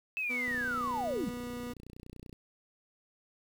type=linear sweep; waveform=sine; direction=down; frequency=2637 to 173.9 Hz; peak=-31 dBFS; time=0.17-1.29 s; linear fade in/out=0 ms
type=tone with pitch glide; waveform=30% pulse; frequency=246.9 to 243.4 Hz; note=B3 to B3; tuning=0 to -25 cents; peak=-36 dBFS; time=0.29-1.74 s; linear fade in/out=20 ms; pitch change=-25 cents; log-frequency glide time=0.39-1.53 s
type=click train; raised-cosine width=3 ms; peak=-35 dBFS; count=57; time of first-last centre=0.48-2.328 s; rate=30.3 Hz
effects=9-bit